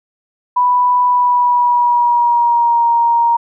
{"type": "tone with pitch glide", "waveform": "sine", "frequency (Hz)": [987.8, 936.7], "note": ["B5", "A#5"], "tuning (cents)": [0, 8], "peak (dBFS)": -9, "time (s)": [0.56, 3.37], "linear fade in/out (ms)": 10, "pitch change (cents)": -92, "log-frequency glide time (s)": [1.06, 2.85], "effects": []}